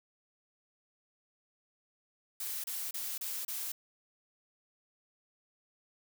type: noise bursts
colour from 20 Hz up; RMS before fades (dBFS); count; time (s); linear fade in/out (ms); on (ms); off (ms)
blue; -38; 5; 2.4-3.72; 5; 240; 30
effects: none